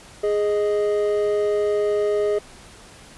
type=tone pair together; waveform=triangle; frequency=415.3 / 622.2 Hz; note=G#4 / D#5; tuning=0 / 0 cents; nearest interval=perfect fifth; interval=700 cents; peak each=-17 / -23 dBFS; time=0.23-2.39 s; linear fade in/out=10 ms; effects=pink hiss -45 dBFS RMS until 3.17 s + resampled to 24000 Hz